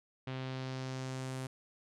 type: tone with low-pass filter sweep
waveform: sawtooth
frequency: 130.7 Hz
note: C3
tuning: 1 cent flat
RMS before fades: -40 dBFS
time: 0.27-1.47 s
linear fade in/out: 5 ms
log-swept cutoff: 3200 to 10000 Hz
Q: 1.6
effects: none